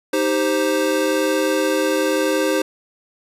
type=chord; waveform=square; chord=C minor; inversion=first; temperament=equal; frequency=311.1 / 392 / 523.3 Hz; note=Eb4 / G4 / C5; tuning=0 / 0 / 0 cents; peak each=-22 / -23 / -21 dBFS; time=0.13-2.62 s; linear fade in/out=5 ms; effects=resampled to 32000 Hz + 9-bit